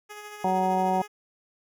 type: tone with tremolo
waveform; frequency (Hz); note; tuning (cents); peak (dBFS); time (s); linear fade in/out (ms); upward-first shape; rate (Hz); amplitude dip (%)
10% pulse; 418; G#4; +11; -30; 0.09-1.08; 20; sine; 13; 35
type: harmonic tone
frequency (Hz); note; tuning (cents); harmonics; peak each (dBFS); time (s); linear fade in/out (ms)
187.2; F#3; +20; 1 / 2 / 3 / 4 / 5; -29 / -31 / -32 / -24 / -29; 0.44-1.02; 5
effects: none